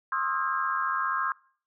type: tone cluster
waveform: sine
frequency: 1061 / 1213 / 1294 / 1389 / 1622 Hz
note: C6 / D#6 / E6 / F6 / G#6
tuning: +24 / -44 / -32 / -10 / -41 cents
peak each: -29 / -35 / -31 / -36 / -32 dBFS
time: 0.12-1.32 s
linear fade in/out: 2 ms
effects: noise-tail reverb RT60 0.5 s tail -24 dB re dry